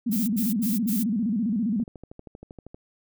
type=tone with vibrato; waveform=sine; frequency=218.3 Hz; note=A3; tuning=13 cents flat; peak=-22 dBFS; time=0.06-1.84 s; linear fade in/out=10 ms; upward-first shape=square; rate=15 Hz; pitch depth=160 cents each way
type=noise bursts; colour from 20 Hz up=violet; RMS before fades=-31 dBFS; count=4; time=0.11-1.039 s; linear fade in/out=20 ms; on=170 ms; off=83 ms
type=click train; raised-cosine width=2 ms; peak=-28 dBFS; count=13; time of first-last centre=1.8-2.745 s; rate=12.7 Hz
effects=none